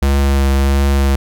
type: tone with vibrato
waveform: square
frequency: 68.8 Hz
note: C#2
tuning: 12 cents flat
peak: -11 dBFS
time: 0.02-1.16 s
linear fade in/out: 5 ms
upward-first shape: triangle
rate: 1.5 Hz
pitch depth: 20 cents each way
effects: none